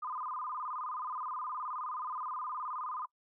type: tone with vibrato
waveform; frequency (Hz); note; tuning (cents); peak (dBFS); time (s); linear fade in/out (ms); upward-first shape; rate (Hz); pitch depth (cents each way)
sine; 1113; C#6; +7; -36; 0.02-3.06; 10; square; 19; 160
effects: noise-tail reverb RT60 0.1 s tail -23 dB re dry